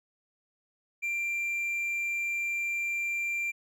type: tone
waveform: triangle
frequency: 2369 Hz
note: D7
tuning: 14 cents sharp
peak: -27 dBFS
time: 1.02-3.52 s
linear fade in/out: 20 ms
effects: none